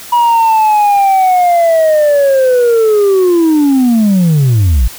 sine linear sweep, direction down, 966 to 50.6 Hz, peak -3 dBFS, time 0.12-4.88 s, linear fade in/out 10 ms, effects tanh soft clip ceiling -5 dBFS + white hiss -30 dBFS RMS until 4.98 s

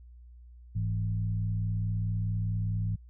sine tone with frequency modulation, 104.7 Hz, G#2, 15 cents sharp, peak -27 dBFS, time 0.75-2.96 s, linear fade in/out 10 ms, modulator 59.9 Hz, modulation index 0.76, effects added 60 Hz sine -48 dBFS peak until 3.09 s

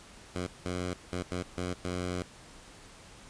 10% pulse tone bursts at uneven times, 89.9 Hz, F#2, 49 cents flat, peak -24 dBFS, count 6, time 0.35-0.47 / 0.65-0.94 / 1.12-1.23 / 1.31-1.43 / 1.57-1.74 / 1.84-2.23 s, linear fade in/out 10 ms, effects pink hiss -52 dBFS RMS until 3.29 s + resampled to 22050 Hz

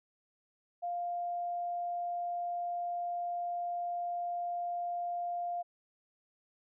sine tone, 700 Hz, F5, 4 cents sharp, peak -33 dBFS, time 0.82-5.63 s, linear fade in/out 20 ms, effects none

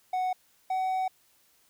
triangle tone pair in turn, 740 / 751.6 Hz, F#5 / F#5, 0 / +27 cents, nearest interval unison, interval 27 cents, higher second, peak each -24 dBFS, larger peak neither, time 0.13-0.33 / 0.7-1.08 s, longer second, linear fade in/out 5 ms, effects white hiss -65 dBFS RMS until 1.69 s

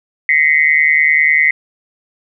sine tone with amplitude modulation, 2046 Hz, C7, 39 cents flat, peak -4 dBFS, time 0.29-1.51 s, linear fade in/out 2 ms, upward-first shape sine, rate 150 Hz, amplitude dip 100%, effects none

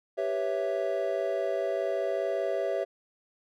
triangle chord, C# half-diminished seventh, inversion second, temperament equal, 392 / 493.9 / 554.4 / 659.3 Hz, G4 / B4 / C#5 / E5, 0 / 0 / 0 / 0 cents, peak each -31 / -34 / -30 / -29 dBFS, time 0.17-2.85 s, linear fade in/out 20 ms, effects none

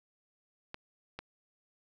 clicks, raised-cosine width 0.3 ms, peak -24 dBFS, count 2, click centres 0.744 / 1.19 s, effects none

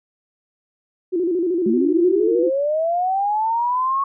sine tone with vibrato, 350.3 Hz, F4, 5 cents sharp, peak -17 dBFS, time 1.12-2.5 s, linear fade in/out 20 ms, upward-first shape square, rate 13 Hz, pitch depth 87 cents each way
sine linear sweep, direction up, 209.4 to 1108.7 Hz, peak -17 dBFS, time 1.66-4.04 s, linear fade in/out 5 ms
effects none

